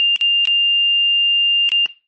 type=tone with dropouts; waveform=sine; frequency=2800 Hz; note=F7; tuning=4 cents sharp; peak=-11 dBFS; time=0-1.86 s; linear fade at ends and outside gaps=0 ms; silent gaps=0.161-0.211 / 0.454-0.473 / 1.691-1.718 s; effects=noise-tail reverb RT60 0.3 s tail -18 dB re dry + MP3 32 kbps